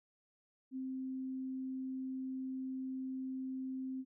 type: tone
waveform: sine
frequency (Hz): 261.6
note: C4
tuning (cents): 0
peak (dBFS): -38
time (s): 0.71-4.05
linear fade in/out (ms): 50
effects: none